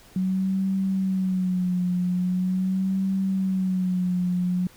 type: tone with vibrato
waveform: sine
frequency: 185.6 Hz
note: F#3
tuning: 6 cents sharp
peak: -21 dBFS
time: 0.16-4.67 s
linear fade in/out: 2 ms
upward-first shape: sine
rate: 0.42 Hz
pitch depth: 60 cents each way
effects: pink hiss -52 dBFS RMS until 4.76 s